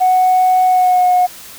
sine tone with pitch glide, 740 to 725.6 Hz, F#5 to F#5, 0 to -34 cents, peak -7 dBFS, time 0-1.27 s, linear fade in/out 20 ms, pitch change -34 cents, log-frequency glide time 0.65-1.06 s, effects tanh soft clip ceiling -5 dBFS + white hiss -35 dBFS RMS until 1.58 s

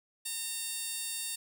15% pulse tone with high-pass filter, 916 Hz, A#5, 31 cents flat, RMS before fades -37 dBFS, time 0.25-1.36 s, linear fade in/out 10 ms, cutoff 6100 Hz, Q 1.1, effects none

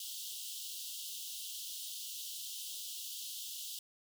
pink high-pass noise, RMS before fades -44 dBFS, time 0-3.79 s, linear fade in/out 2 ms, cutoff 2900 Hz, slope 96 dB/octave, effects none

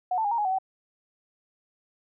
sine tone with pitch steps, 731 / 884 / 816 / 932 / 835 / 752 / 763 Hz, F#5 / A5 / G#5 / A#5 / G#5 / F#5 / G5, -21 / +8 / -31 / -1 / +9 / +28 / -47 cents, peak -23 dBFS, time 0.11-0.586 s, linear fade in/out 5 ms, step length 68 ms, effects none

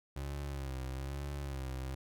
30% pulse tone with vibrato, 68 Hz, C#2, 33 cents flat, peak -35 dBFS, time 0.16-1.95 s, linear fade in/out 5 ms, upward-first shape sine, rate 1.1 Hz, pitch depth 76 cents each way, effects none

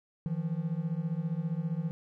triangle beating tone pair, 156.8 / 171.8 Hz, D#3 / F3, +14 / -28 cents, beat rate 15 Hz, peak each -31 dBFS, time 0.26-1.91 s, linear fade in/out 0 ms, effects none

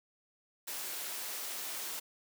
white high-pass noise, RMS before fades -40 dBFS, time 0.67-2 s, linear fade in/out 10 ms, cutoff 310 Hz, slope 12 dB/octave, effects none

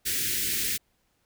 white band-stop noise, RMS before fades -28 dBFS, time 0.05-0.78 s, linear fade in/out 20 ms, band 430 to 1600 Hz, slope 48 dB/octave, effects pink hiss -71 dBFS RMS until 1.25 s

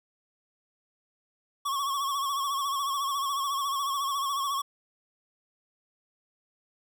square tone with vibrato, 1108.7 Hz, C#6, in tune, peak -28 dBFS, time 1.65-4.62 s, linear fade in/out 10 ms, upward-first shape sine, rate 14 Hz, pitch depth 62 cents each way, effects none

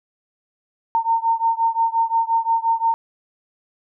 sine beating tone pair, 910 / 915.7 Hz, A#5 / A#5, -42 / -31 cents, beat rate 5.7 Hz, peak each -19 / -20 dBFS, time 0.95-2.94 s, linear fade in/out 0 ms, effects none

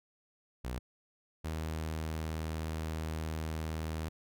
sawtooth tone pair in turn, 61.74 / 79.29 Hz, B1 / D#2, 0 / +33 cents, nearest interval major third, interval 433 cents, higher second, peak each -32 / -31 dBFS, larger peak second, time 0.64-0.79 / 1.44-4.09 s, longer second, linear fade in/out 10 ms, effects none

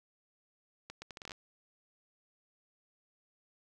accelerating click train, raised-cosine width 0.2 ms, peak -27 dBFS, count 10, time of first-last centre 0.9-1.318 s, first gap 120 ms, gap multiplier 0.73, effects none

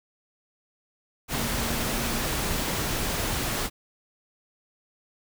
sine tone in noise, 232.1 Hz, A#3, 7 cents flat, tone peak -35 dBFS, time 1.32-2.27 s, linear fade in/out 50 ms, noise pink, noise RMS -28 dBFS, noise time 1.28-3.7 s, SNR -10 dB, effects none

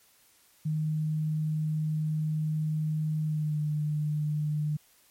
sine tone with pitch glide, 154.8 to 150.65 Hz, D#3 to D3, -9 to +44 cents, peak -26 dBFS, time 0.65-4.77 s, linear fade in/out 10 ms, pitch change -47 cents, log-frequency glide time 3.24-3.6 s, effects white hiss -62 dBFS RMS until 5.1 s + MP3 64 kbps

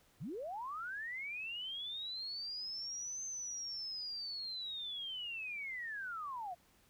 sine linear two-way sweep, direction up then down, 102.9 to 6272 to 675 Hz, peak -40 dBFS, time 0.2-6.55 s, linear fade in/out 20 ms, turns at 3.24 s, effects pink hiss -69 dBFS RMS until 6.89 s

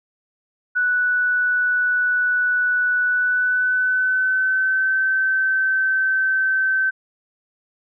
sine tone with pitch glide, 1480 to 1541.1 Hz, F#6 to G6, 0 to -30 cents, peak -16 dBFS, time 0.75-6.91 s, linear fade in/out 20 ms, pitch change +70 cents, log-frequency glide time 3.05-4.97 s, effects none

